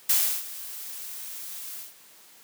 blue noise with ADSR envelope, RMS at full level -20 dBFS, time 0.09-1.94 s, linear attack 8 ms, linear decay 330 ms, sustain -18 dB, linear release 150 ms, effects white hiss -53 dBFS RMS until 2.43 s + high-pass 150 Hz 12 dB/octave

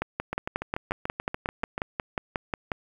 two click trains, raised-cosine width 0.5 ms, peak -15 / -12 dBFS, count 11 / 16, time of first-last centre 0.33-1.779 / 0.02-2.718 s, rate 6.9 / 5.56 Hz, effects 8-bit

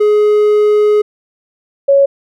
triangle / sine tone pair in turn, 420 / 555.5 Hz, G#4 / C#5, +19 / +4 cents, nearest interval perfect fourth, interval 485 cents, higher second, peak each -5 dBFS, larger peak neither, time 0-1.02 / 1.88-2.06 s, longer first, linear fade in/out 10 ms, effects none

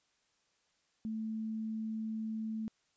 sine tone, 220 Hz, A3, in tune, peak -35 dBFS, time 1.05-2.68 s, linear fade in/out 0 ms, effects white hiss -75 dBFS RMS until 2.96 s + resampled to 16000 Hz

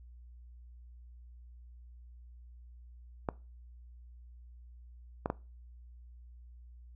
clicks, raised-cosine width 1 ms, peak -17 dBFS, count 3, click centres 3.288 / 5.259 / 5.301 s, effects noise-tail reverb RT60 0.3 s tail -21 dB re dry + added 60 Hz sine -50 dBFS peak until 6.95 s

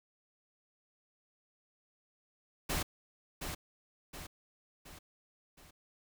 pink noise with echo, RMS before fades -34 dBFS, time 2.69-2.83 s, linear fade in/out 10 ms, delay 720 ms, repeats 4, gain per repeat -6 dB, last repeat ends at 5.71 s, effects none

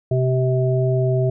harmonic tone, 128.7 Hz, C3, 28 cents flat, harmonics 1 / 3 / 5, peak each -17 / -22 / -24 dBFS, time 0.11-1.3 s, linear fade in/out 5 ms, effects none

